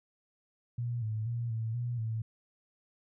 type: tone with pitch steps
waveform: sine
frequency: 119.7 / 108.9 / 118.1 / 112.2 / 120.8 / 111.8 Hz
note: A#2 / A2 / A#2 / A2 / B2 / A2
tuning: +46 / -17 / +23 / +34 / -38 / +28 cents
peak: -31 dBFS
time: 0.78-2.22 s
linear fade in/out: 5 ms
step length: 240 ms
effects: none